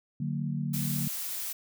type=chord; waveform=sine; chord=D augmented; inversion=none; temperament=just; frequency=146.83 / 183.54 / 229.4 Hz; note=D3 / F#3 / A#3; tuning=0 / -14 / -28 cents; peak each=-31 / -35 / -35 dBFS; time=0.2-1.08 s; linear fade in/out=5 ms
type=noise; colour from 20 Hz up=blue; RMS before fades=-35 dBFS; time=0.73-1.53 s; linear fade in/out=10 ms
effects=none